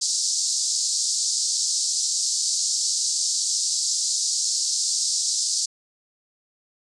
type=band-pass noise; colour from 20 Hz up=pink; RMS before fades=-24 dBFS; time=0.01-5.66 s; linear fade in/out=10 ms; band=4500 to 8300 Hz; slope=48 dB/octave; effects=resampled to 24000 Hz